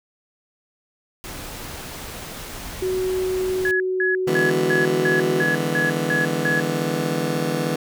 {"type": "noise", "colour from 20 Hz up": "pink", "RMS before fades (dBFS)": -34, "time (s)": [1.24, 3.71], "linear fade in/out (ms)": 0}
{"type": "tone", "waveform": "sine", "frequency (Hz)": 372, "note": "F#4", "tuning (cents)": 9, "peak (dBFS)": -20, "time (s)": [2.82, 5.42], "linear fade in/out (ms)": 5}
{"type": "tone bursts", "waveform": "sine", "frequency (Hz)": 1686, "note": "G#6", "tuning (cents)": 26, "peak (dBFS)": -19, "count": 9, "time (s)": [3.65, 6.6], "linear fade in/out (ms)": 2, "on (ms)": 150, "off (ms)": 200}
{"type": "chord", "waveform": "20% pulse", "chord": "E dominant seventh", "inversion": "third", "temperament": "just", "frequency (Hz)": [148.33, 164.81, 206, 247.2], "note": ["D3", "E3", "G#3", "B3"], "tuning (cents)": [18, 0, -14, 2], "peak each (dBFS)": [-22, -21, -25, -22], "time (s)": [4.27, 7.76], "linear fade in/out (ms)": 5}
{"effects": []}